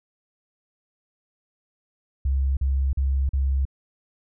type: tone bursts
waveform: sine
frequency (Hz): 67.5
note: C#2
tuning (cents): -45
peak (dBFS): -19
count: 4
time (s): 2.25-3.653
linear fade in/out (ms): 5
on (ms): 320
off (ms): 41
effects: none